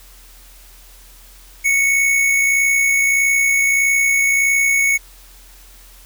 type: tone with amplitude modulation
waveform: square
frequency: 2215 Hz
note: C#7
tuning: 2 cents flat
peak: -12 dBFS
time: 1.64-4.98 s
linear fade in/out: 20 ms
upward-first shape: sine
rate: 61.6 Hz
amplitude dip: 35%
effects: added 42 Hz sine -43 dBFS peak until 6.05 s + white hiss -46 dBFS RMS until 6.05 s